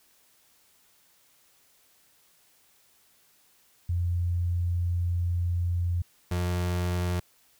sine / 35% pulse tone pair in turn, 87.31 / 88.73 Hz, F2 / F2, 0 / +28 cents, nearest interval unison, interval 28 cents, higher second, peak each -24 / -24 dBFS, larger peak neither, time 3.89-6.02 / 6.31-7.2 s, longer first, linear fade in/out 5 ms, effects white hiss -63 dBFS RMS until 7.59 s

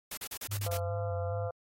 white noise bursts, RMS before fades -39 dBFS, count 7, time 0.11-0.774 s, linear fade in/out 5 ms, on 64 ms, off 36 ms
sine tone with vibrato, 98 Hz, G2, in tune, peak -33 dBFS, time 0.48-1.51 s, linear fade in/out 50 ms, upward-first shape square, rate 2.4 Hz, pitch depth 59 cents each way
harmonic tone, 171.3 Hz, F3, 33 cents flat, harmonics 3 / 4 / 5 / 6 / 7 / 8, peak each -36 / -39 / -52 / -53 / -50 / -49 dBFS, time 0.66-1.51 s, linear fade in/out 5 ms
effects AAC 48 kbps

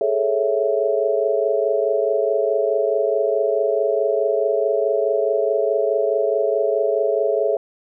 sine chord, A major seventh, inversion third, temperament equal, 415.3 / 440 / 554.4 / 659.3 Hz, G#4 / A4 / C#5 / E5, 0 / 0 / 0 / 0 cents, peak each -22 dBFS, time 0.01-7.57 s, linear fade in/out 2 ms, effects none

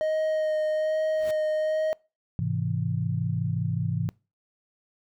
triangle tone with vibrato, 622.3 Hz, D#5, in tune, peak -21 dBFS, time 0.01-1.93 s, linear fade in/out 0 ms, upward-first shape sine, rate 1.2 Hz, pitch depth 13 cents each way
pink noise with exponential growth, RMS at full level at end -38 dBFS, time 1.09-1.31 s, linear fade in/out 2 ms, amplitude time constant 47 ms
sine chord, Ab augmented, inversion none, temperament equal with one note detuned, 105.52 / 130.81 / 164.81 Hz, Ab2 / C3 / E3, +28 / 0 / 0 cents, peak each -29 dBFS, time 2.39-4.09 s, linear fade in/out 0 ms
effects noise-tail reverb RT60 0.3 s tail -25 dB re dry

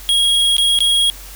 square tone with dropouts, 3294 Hz, G#7, 15 cents flat, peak -12 dBFS, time 0.09-1.1 s, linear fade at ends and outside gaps 0 ms, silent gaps 0.567-0.582 / 0.789-0.805 s, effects added 46 Hz sine -35 dBFS peak until 1.35 s + white hiss -37 dBFS RMS until 1.35 s

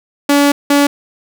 sawtooth tone bursts at uneven times, 285.5 Hz, D4, 49 cents flat, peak -4 dBFS, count 2, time 0.29-0.52 / 0.7-0.87 s, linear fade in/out 5 ms, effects none

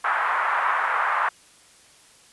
pink band-pass noise, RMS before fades -23 dBFS, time 0.04-1.29 s, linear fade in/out 5 ms, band 940 to 1600 Hz, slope 24 dB/octave, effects white hiss -53 dBFS RMS until 2.32 s + resampled to 24000 Hz

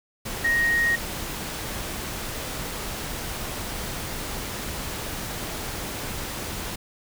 sine tone in noise, 1872 Hz, A#6, 7 cents sharp, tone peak -19 dBFS, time 0.44-0.96 s, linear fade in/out 10 ms, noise pink, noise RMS -32 dBFS, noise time 0.25-6.76 s, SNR +10 dB, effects none

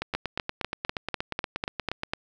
two click trains, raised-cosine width 0.3 ms, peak -11 / -13 dBFS, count 9 / 18, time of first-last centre 0.15-2.135 / 0.02-2.034 s, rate 4.03 / 8.44 Hz, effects none

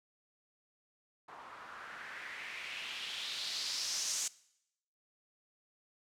blue noise with low-pass filter sweep, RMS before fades -41 dBFS, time 1.28-4.28 s, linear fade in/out 5 ms, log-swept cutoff 1000 to 6900 Hz, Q 2.9, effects noise-tail reverb RT60 0.8 s tail -21 dB re dry

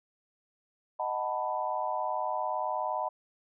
sine chord, B dominant seventh, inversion first, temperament equal with one note detuned, 622.3 / 740 / 888.2 / 987.8 Hz, D#5 / F#5 / A5 / B5, 0 / 0 / +16 / 0 cents, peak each -35 / -35 / -35 / -34 dBFS, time 0.99-3.09 s, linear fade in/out 10 ms, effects none

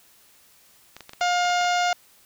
clicks, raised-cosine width 0.2 ms, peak -22 dBFS, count 9, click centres 0.966 / 1.007 / 1.094 / 1.134 / 1.209 / 1.452 / 1.5 / 1.613 / 1.646 s
harmonic tone, 710 Hz, F5, 28 cents sharp, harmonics 1 / 2 / 3 / 4 / 5 / 6 / 7 / 8 / 9 / 10, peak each -21 / -27 / -31 / -33 / -35 / -37 / -38 / -39 / -40 / -41 dBFS, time 1.21-1.93 s, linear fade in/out 2 ms
effects white hiss -56 dBFS RMS until 2.25 s

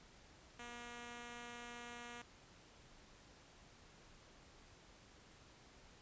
5% pulse tone, 239.3 Hz, A#3, 46 cents sharp, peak -38 dBFS, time 0.59-2.22 s, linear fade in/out 5 ms, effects pink hiss -63 dBFS RMS until 6.01 s + resampled to 16000 Hz

